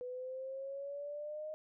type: exponential sweep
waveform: sine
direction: up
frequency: 493.9 to 622.3 Hz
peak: -40 dBFS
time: 0.01-1.54 s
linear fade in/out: 0 ms
effects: none